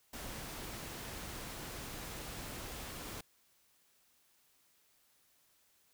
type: noise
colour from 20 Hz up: pink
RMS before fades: -45 dBFS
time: 0.13-3.21 s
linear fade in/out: 5 ms
effects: white hiss -71 dBFS RMS until 5.93 s